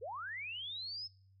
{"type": "linear sweep", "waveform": "sine", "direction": "up", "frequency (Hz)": [402.2, 5274], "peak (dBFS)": -40, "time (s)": [0.01, 1.08], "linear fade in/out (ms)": 20, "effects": ["noise-tail reverb RT60 0.5 s tail -23 dB re dry", "added 96 Hz sine -62 dBFS peak until 1.4 s"]}